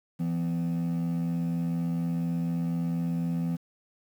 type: tone pair together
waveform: triangle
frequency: 168.86 / 253 Hz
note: E3 / B3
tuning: +42 / +42 cents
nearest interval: perfect fifth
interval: 700 cents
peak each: -24 / -30 dBFS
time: 0.19-3.57 s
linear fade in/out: 20 ms
effects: tanh soft clip ceiling -21 dBFS + 9-bit